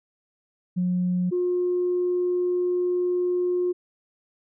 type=tone pair in turn; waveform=sine; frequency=180 / 357.9 Hz; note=F#3 / F4; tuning=-47 / +42 cents; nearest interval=octave; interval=1189 cents; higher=second; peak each=-20 dBFS; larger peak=neither; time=0.76-1.31 / 1.31-3.73 s; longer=second; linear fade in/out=20 ms; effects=tanh soft clip ceiling -16 dBFS